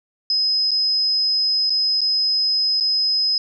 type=tone with dropouts; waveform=sine; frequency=5070 Hz; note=D#8; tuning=32 cents sharp; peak=-16 dBFS; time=0.3-3.38 s; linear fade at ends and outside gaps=2 ms; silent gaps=0.709-0.715 / 1.697-1.703 / 2.008-2.015 / 2.801-2.807 s; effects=none